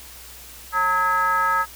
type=tone with frequency modulation; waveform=sine; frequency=1282 Hz; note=E6; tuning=49 cents flat; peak=-17 dBFS; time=0.72-1.66 s; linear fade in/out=50 ms; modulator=370 Hz; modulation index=1; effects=added 60 Hz sine -47 dBFS peak until 1.75 s + white hiss -42 dBFS RMS until 1.75 s